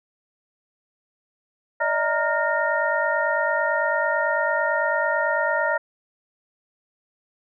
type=tone cluster; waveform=sine; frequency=587 / 636 / 929 / 1408 / 1842 Hz; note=D5 / D#5 / A#5 / F6 / A#6; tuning=-1 / +38 / -6 / +14 / -21 cents; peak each=-26 dBFS; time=1.8-5.78 s; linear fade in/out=10 ms; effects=none